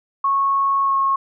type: tone with pitch glide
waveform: sine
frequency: 1100 to 1089.3 Hz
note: C#6 to C#6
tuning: -14 to -31 cents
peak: -15 dBFS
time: 0.24-1.16 s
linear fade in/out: 5 ms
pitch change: -17 cents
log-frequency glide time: 0.82-0.96 s
effects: none